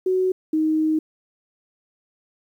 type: tone pair in turn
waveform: sine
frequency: 372.1 / 312.9 Hz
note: F#4 / D#4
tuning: +10 / +10 cents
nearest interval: minor third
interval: 300 cents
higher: first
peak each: -17 dBFS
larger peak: neither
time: 0.06-0.32 / 0.53-0.99 s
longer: second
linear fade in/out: 5 ms
effects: 9-bit